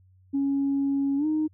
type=tone with pitch glide; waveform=sine; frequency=277.2 to 309.4 Hz; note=C#4 to D#4; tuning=0 to -10 cents; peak=-21 dBFS; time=0.33-1.48 s; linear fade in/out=20 ms; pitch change=+190 cents; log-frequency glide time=1.17-1.26 s; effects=tanh soft clip ceiling -18 dBFS + added 93 Hz sine -55 dBFS peak until 1.53 s